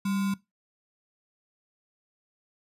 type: tone with sample-and-hold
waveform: sine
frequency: 195.7 Hz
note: G3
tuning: 3 cents flat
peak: -25 dBFS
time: 0.05-0.34 s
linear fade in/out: 5 ms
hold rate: 1225 Hz
effects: noise-tail reverb RT60 0.2 s tail -19 dB re dry + resampled to 32000 Hz